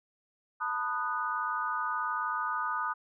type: chord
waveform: sine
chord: B dominant seventh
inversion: third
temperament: just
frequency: 889 / 987.8 / 1234.7 / 1481.6 Hz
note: A5 / B5 / D#6 / F#6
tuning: +18 / 0 / -14 / +2 cents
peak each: -38 / -37 / -32 / -36 dBFS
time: 0.6-2.94 s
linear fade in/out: 20 ms
effects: none